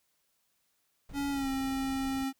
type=noise; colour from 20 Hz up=brown; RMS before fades=-46 dBFS; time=1.09-2.24 s; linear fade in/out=5 ms
type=tone with pitch glide; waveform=square; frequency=280.9 to 268.1 Hz; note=C#4 to C4; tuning=+23 to +42 cents; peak=-31 dBFS; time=1.13-2.33 s; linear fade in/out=50 ms; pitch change=-81 cents; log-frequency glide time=1.31-1.49 s
effects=white hiss -75 dBFS RMS until 2.39 s